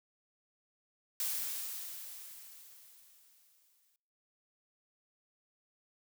blue noise with exponential decay, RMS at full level -34 dBFS, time 1.2-3.96 s, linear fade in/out 1 ms, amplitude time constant 600 ms, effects noise-tail reverb RT60 1.0 s tail -26 dB re dry

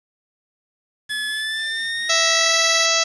25% pulse tone with pitch glide, 1715 to 1958.7 Hz, A6 to B6, -45 to -15 cents, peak -19 dBFS, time 1.09-2.87 s, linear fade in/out 20 ms, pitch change +230 cents, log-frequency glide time 1.28-2.53 s
harmonic tone, 659.3 Hz, E5, in tune, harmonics 1 / 2 / 3 / 4 / 5 / 6 / 7 / 8 / 9 / 10, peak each -25 / -25 / -25 / -25 / -25 / -25 / -25 / -25 / -25 / -25 dBFS, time 2.09-3.04 s, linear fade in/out 10 ms
effects resampled to 22050 Hz + 7-bit

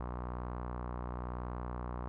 sawtooth tone with low-pass filter, 61 Hz, B1, 21 cents flat, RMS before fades -40 dBFS, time 0-2.08 s, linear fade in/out 0 ms, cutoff 1100 Hz, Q 3, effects none

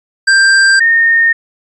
square / sine tone pair in turn, 1581 / 1834.9 Hz, G6 / A#6, +14 / -28 cents, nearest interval minor third, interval 258 cents, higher second, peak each -6 dBFS, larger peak neither, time 0.27-0.8 / 0.8-1.33 s, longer neither, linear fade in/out 10 ms, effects resampled to 22050 Hz

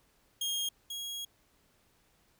sawtooth tone pair in turn, 3245 / 3300 Hz, G#7 / G#7, -41 / -12 cents, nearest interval unison, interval 29 cents, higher second, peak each -28 / -34 dBFS, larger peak first, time 0.41-0.69 / 0.9-1.25 s, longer second, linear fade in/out 5 ms, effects pink hiss -69 dBFS RMS until 2.39 s

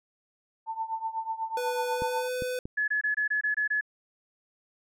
sine tone with tremolo, 894 Hz, A5, 27 cents sharp, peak -26 dBFS, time 0.66-2.29 s, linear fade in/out 50 ms, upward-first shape triangle, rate 8.1 Hz, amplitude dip 90%
square tone with pitch glide, 493.9 to 502.2 Hz, B4 to B4, 0 to +29 cents, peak -30 dBFS, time 1.57-2.59 s, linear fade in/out 2 ms, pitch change +29 cents, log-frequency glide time 1.88-2.3 s
clicks, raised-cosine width 3 ms, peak -23 dBFS, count 3, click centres 2.021 / 2.422 / 2.655 s
sine tone bursts, 1705 Hz, G#6, 45 cents sharp, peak -24 dBFS, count 8, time 2.77-3.811 s, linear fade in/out 10 ms, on 110 ms, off 23 ms
effects none

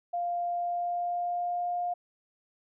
sine tone with pitch glide, 698.5 to 707 Hz, F5 to F5, 0 to +21 cents, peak -28 dBFS, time 0.13-1.94 s, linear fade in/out 10 ms, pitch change +21 cents, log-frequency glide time 0.44-1.77 s, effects none

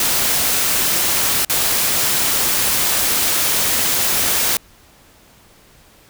white noise with dropouts, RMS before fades -17 dBFS, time 0-4.57 s, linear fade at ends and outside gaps 2 ms, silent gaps 1.449-1.497 s, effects pink hiss -49 dBFS RMS until 6.09 s

